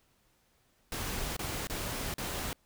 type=noise with dropouts; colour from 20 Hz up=pink; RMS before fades=-36 dBFS; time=0.92-2.53 s; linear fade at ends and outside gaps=1 ms; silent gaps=1.366-1.392 / 1.671-1.698 / 2.14-2.182 s; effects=pink hiss -70 dBFS RMS until 2.65 s